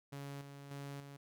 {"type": "tone with tremolo", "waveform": "sawtooth", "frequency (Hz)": 140.6, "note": "C#3", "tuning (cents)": 25, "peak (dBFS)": -40, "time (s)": [0.12, 1.17], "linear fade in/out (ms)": 10, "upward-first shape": "square", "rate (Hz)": 1.7, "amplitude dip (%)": 50, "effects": []}